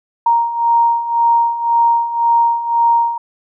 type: beating tone pair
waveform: sine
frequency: 932.3 / 934.2 Hz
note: A#5 / A#5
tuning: 0 / +3 cents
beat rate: 1.9 Hz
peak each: -17 / -12 dBFS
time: 0.26-3.18 s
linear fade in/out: 5 ms
effects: none